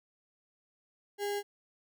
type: tone with sample-and-hold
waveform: sine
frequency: 406.6 Hz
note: G#4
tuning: 37 cents flat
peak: -31 dBFS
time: 1.18-1.43 s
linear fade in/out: 50 ms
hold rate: 1225 Hz
effects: none